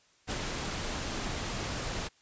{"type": "noise with ADSR envelope", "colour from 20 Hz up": "pink", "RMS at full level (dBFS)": -32, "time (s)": [0.27, 2.09], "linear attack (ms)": 40, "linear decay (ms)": 37, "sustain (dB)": -3, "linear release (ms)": 24, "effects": ["white hiss -65 dBFS RMS until 2.21 s", "resampled to 16000 Hz"]}